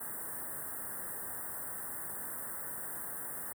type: band-stop noise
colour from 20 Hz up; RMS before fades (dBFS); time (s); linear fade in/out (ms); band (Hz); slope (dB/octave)
white; -41; 0-3.53; 10; 1900 to 8100; 96
effects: high-pass 80 Hz 12 dB/octave